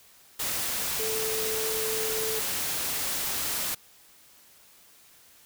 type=tone in noise; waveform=sine; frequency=440 Hz; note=A4; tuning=in tune; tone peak=-31 dBFS; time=0.99-2.4 s; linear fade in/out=10 ms; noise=white; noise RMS=-30 dBFS; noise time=0.39-3.75 s; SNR=-4 dB; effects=white hiss -56 dBFS RMS until 5.45 s